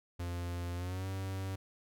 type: tone with pitch glide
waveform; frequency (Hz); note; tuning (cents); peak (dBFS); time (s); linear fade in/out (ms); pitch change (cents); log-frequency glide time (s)
45% pulse; 87.31 to 95.76; F2 to G2; 0 to -40; -36; 0.19-1.56; 10; +160; 0.75-1.07
effects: none